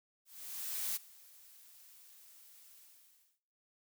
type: noise with ADSR envelope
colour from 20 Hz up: blue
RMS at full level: -36 dBFS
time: 0.25-3.4 s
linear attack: 710 ms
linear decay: 17 ms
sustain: -23 dB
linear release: 640 ms
effects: noise-tail reverb RT60 0.7 s tail -20 dB re dry